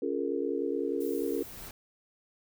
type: chord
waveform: sine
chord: Bb minor seventh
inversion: first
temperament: just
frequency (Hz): 279.7 / 349.6 / 419.5 / 466.2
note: Db4 / F4 / Ab4 / Bb4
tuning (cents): +16 / +2 / +17 / 0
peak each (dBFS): -34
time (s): 0.02-1.43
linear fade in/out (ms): 5
type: noise with exponential growth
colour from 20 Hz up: pink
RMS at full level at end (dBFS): -45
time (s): 0.23-1.71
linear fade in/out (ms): 2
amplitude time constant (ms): 320
type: noise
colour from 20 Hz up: violet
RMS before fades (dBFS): -47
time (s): 1-1.69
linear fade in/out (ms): 10
effects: none